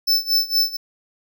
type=tone with tremolo; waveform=square; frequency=5280 Hz; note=E8; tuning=2 cents sharp; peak=-14 dBFS; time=0.07-0.77 s; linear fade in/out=10 ms; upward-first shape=sine; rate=4.3 Hz; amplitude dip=90%; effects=none